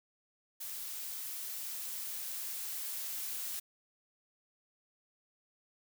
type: noise with level ramp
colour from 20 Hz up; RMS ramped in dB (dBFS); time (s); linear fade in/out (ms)
blue; -42 to -39; 0.6-3.6; 10
effects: none